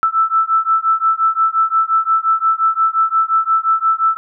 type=beating tone pair; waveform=sine; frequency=1318.5 / 1324.2 Hz; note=E6 / E6; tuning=0 / +7 cents; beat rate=5.7 Hz; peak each=-15 dBFS; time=0.03-4.17 s; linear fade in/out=0 ms; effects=none